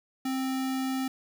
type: tone with sample-and-hold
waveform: sine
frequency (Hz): 263.4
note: C4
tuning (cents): +12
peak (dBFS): -27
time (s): 0.25-1.08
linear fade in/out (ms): 5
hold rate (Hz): 1050
effects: none